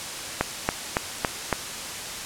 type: click train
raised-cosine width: 0.5 ms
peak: -5 dBFS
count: 5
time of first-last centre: 0.41-1.527 s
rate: 3.58 Hz
effects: white hiss -33 dBFS RMS until 2.25 s + low-pass 9000 Hz 12 dB/octave